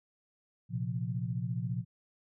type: chord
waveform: sine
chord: Bb suspended second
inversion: none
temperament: just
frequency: 116.54 / 131.11 / 174.81 Hz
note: Bb2 / C3 / F3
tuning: 0 / +4 / +2 cents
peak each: -35 / -36 / -37 dBFS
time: 0.69-1.85 s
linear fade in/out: 50 ms
effects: none